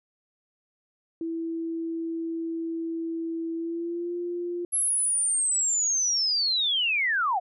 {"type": "tone with pitch glide", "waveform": "sine", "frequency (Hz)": [329.6, 349.2], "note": ["E4", "F4"], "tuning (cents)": [0, 0], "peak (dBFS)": -28, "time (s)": [1.21, 4.65], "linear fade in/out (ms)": 2, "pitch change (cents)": 100, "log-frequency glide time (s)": [3.55, 4.14]}
{"type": "linear sweep", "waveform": "sine", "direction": "down", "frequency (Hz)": [11175, 665], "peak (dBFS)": -22, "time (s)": [4.72, 7.4], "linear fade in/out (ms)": 20}
{"effects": []}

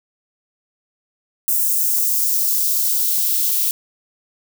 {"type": "noise with high-pass filter sweep", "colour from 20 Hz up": "violet", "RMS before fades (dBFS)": -18, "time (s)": [1.48, 3.71], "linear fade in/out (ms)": 0, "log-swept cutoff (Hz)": [7600, 2900], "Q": 1.2, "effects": []}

